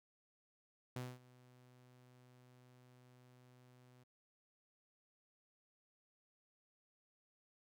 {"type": "tone with ADSR envelope", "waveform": "sawtooth", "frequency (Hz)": 125.4, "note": "B2", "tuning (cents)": 27, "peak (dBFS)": -37, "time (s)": [0.96, 4.04], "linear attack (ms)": 4, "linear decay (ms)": 220, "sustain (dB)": -22, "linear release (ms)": 13, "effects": []}